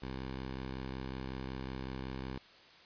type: tone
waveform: 10% pulse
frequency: 65.41 Hz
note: C2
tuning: in tune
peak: -31 dBFS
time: 0.02-2.38 s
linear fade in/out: 5 ms
effects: white hiss -58 dBFS RMS until 2.85 s + resampled to 11025 Hz